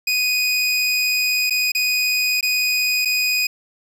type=tone with dropouts; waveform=25% pulse; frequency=2489 Hz; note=D#7; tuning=in tune; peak=-13 dBFS; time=0.07-3.47 s; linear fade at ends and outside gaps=5 ms; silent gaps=1.498-1.506 / 1.719-1.749 / 2.409-2.427 / 3.05-3.055 s; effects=none